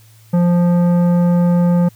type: tone with tanh clipping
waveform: triangle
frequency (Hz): 174.8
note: F3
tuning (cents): +2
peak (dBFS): -12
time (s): 0.33-1.89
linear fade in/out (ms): 10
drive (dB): 16
effects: added 110 Hz sine -44 dBFS peak until 1.95 s + white hiss -51 dBFS RMS until 1.95 s